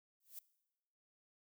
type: noise with exponential growth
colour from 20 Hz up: violet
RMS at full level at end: -45 dBFS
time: 0.2-0.39 s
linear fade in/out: 5 ms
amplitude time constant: 40 ms
effects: noise-tail reverb RT60 1.0 s tail -20 dB re dry